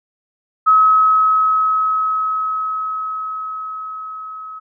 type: tone with level ramp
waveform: sine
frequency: 1281 Hz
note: E6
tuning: 50 cents flat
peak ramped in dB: -7 to -29 dBFS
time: 0.66-4.6 s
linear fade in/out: 20 ms
effects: none